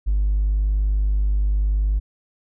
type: tone with hard clipping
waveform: sine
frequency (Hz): 50.4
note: G1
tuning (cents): +49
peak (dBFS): -17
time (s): 0.06-2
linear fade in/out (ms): 20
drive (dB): 1
effects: none